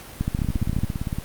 two click trains, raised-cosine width 5 ms, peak -13 / -10 dBFS, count 15 / 10, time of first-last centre 0.39-1.185 / 0.21-0.835 s, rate 17.6 / 14.4 Hz, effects pink hiss -41 dBFS RMS until 1.24 s + Opus 48 kbps

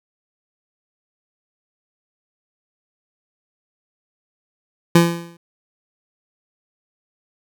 25% pulse tone with exponential decay, 170 Hz, F3, 46 cents flat, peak -3 dBFS, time 4.95-5.37 s, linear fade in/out 5 ms, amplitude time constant 90 ms, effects none

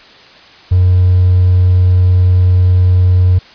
triangle tone with hard clipping, 91 Hz, F#2, 28 cents flat, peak -6 dBFS, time 0.71-3.39 s, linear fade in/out 10 ms, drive 4 dB, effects white hiss -39 dBFS RMS until 3.54 s + resampled to 11025 Hz

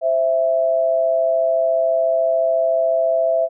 sine tone pair together, 525.3 / 659.3 Hz, C5 / E5, +7 / 0 cents, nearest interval major third, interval 393 cents, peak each -22 / -15 dBFS, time 0.01-3.49 s, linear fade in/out 50 ms, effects none

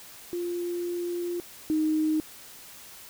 sine tone pair in turn, 349.2 / 311.1 Hz, F4 / D#4, 0 / 0 cents, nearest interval major second, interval 200 cents, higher first, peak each -28 / -22 dBFS, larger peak second, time 0.33-1.4 / 1.7-2.2 s, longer first, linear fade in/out 0 ms, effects white hiss -47 dBFS RMS until 3.09 s

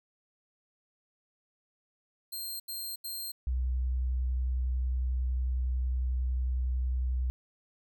10% pulse tone bursts, 4186 Hz, C8, in tune, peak -29 dBFS, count 3, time 2.32-3.32 s, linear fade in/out 10 ms, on 280 ms, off 80 ms
sine tone with vibrato, 63 Hz, B1, 35 cents sharp, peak -27 dBFS, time 3.47-7.3 s, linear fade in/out 0 ms, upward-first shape sine, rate 11 Hz, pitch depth 13 cents each way
effects none

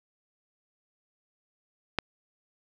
click, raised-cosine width 0.3 ms, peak -9 dBFS, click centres 1.987 s, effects none

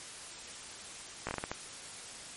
slowing click train, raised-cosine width 0.5 ms, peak -19 dBFS, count 7, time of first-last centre 1.27-1.515 s, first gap 17 ms, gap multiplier 1.35, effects white hiss -46 dBFS RMS until 2.36 s + MP3 48 kbps

